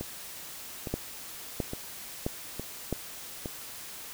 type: two click trains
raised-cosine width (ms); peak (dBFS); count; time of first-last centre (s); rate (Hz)
2; -15 / -21; 4 / 5; 0.94-2.927 / 0.01-3.458; 1.51 / 1.16
effects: white hiss -43 dBFS RMS until 4.13 s